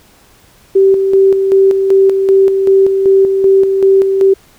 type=tone with tremolo; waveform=sine; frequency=387.6 Hz; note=G4; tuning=20 cents flat; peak=-4 dBFS; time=0.75-4.34 s; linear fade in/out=10 ms; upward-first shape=square; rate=2.6 Hz; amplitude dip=45%; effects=pink hiss -46 dBFS RMS until 4.58 s